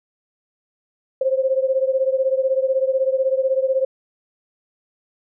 sine beating tone pair, 523.3 / 539.3 Hz, C5 / C#5, 0 / -48 cents, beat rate 16 Hz, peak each -18 / -21 dBFS, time 1.21-3.85 s, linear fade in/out 5 ms, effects none

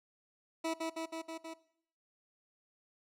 20% pulse tone with echo, 325.3 Hz, E4, 23 cents flat, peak -28 dBFS, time 0.64-0.74 s, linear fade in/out 10 ms, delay 160 ms, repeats 5, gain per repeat -2 dB, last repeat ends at 1.54 s, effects noise-tail reverb RT60 0.7 s tail -19 dB re dry + low-pass 10000 Hz 12 dB/octave

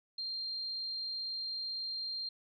sine tone, 4186 Hz, C8, in tune, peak -36 dBFS, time 0.18-2.29 s, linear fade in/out 5 ms, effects none

